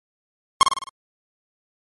45% pulse tone with echo, 1076 Hz, C6, 48 cents sharp, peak -9 dBFS, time 0.61-0.63 s, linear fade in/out 0 ms, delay 52 ms, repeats 5, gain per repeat -5 dB, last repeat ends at 0.89 s, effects MP3 48 kbps

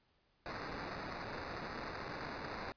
white noise with sample-and-hold, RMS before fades -44 dBFS, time 0.46-2.72 s, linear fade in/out 0 ms, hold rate 3150 Hz, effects pink hiss -75 dBFS RMS until 2.76 s + resampled to 11025 Hz

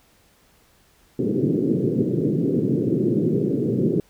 white band-pass noise, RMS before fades -21 dBFS, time 1.19-4 s, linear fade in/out 2 ms, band 120 to 420 Hz, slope 48 dB/octave, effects pink hiss -58 dBFS RMS until 4.09 s

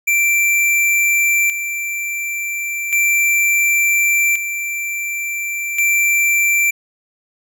square tone with tremolo, 2349 Hz, D7, in tune, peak -13 dBFS, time 0.07-6.71 s, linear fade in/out 10 ms, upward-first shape square, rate 0.35 Hz, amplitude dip 60%, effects none

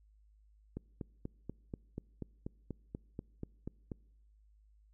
click train, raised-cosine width 3 ms, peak -27 dBFS, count 14, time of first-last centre 0.77-3.918 s, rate 4.13 Hz, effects noise-tail reverb RT60 0.9 s tail -26 dB re dry + added 52 Hz sine -62 dBFS peak until 4.93 s

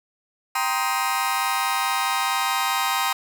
sawtooth chord, C minor seventh, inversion second, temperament just, 784.9 / 941.9 / 1046.5 / 1255.8 Hz, G5 / Bb5 / C6 / Eb6, +2 / +18 / 0 / +16 cents, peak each -23 dBFS, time 0.55-3.13 s, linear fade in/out 5 ms, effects none

